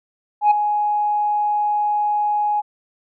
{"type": "tone with ADSR envelope", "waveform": "sine", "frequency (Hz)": 835, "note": "G#5", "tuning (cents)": 9, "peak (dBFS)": -6, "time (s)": [0.41, 2.62], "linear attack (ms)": 100, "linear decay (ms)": 9, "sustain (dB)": -10, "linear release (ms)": 27, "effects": ["tanh soft clip ceiling -8 dBFS"]}